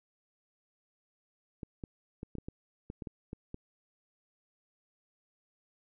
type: clicks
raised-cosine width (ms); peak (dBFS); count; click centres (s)
3; -27; 11; 1.632 / 1.838 / 2.231 / 2.353 / 2.384 / 2.485 / 2.901 / 3.022 / 3.072 / 3.331 / 3.544
effects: none